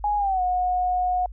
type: tone with pitch glide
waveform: sine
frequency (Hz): 830 to 726.7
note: G#5 to F#5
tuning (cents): -1 to -31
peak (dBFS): -20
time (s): 0.04-1.26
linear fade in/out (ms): 2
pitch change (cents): -230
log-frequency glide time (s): 0.17-0.42
effects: added 50 Hz sine -35 dBFS peak until 1.32 s